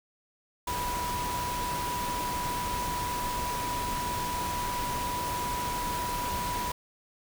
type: tone in noise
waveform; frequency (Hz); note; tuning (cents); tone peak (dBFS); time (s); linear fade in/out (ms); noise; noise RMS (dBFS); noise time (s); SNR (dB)
sine; 980; B5; -14; -31; 0.67-6.72; 5; pink; -35; 0.67-6.72; +1
effects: none